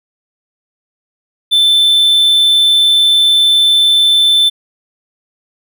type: tone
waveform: triangle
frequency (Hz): 3533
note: A7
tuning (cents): +6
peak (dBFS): -5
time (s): 1.51-4.5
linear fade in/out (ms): 20
effects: none